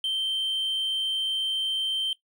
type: tone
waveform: triangle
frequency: 3123 Hz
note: G7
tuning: 7 cents flat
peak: -22 dBFS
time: 0.04-2.13 s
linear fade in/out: 2 ms
effects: noise-tail reverb RT60 0.1 s tail -18 dB re dry + tanh soft clip ceiling -19 dBFS